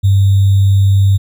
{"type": "tone with sample-and-hold", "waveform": "sine", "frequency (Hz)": 98, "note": "G2", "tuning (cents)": 0, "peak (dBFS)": -6, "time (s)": [0.03, 1.18], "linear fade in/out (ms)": 20, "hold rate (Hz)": 3675, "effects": []}